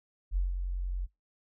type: tone with ADSR envelope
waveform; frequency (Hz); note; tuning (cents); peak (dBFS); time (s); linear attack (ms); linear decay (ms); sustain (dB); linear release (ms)
sine; 45.25; F#1; -38; -24; 0.31-1.07; 54; 160; -6; 29
effects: noise-tail reverb RT60 0.2 s tail -25 dB re dry